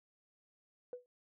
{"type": "tone with exponential decay", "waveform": "sine", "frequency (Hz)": 493.9, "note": "B4", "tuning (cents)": 0, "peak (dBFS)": -37, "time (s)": [0.93, 1.06], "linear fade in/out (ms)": 1, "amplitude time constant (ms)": 28, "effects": ["tanh soft clip ceiling -34 dBFS"]}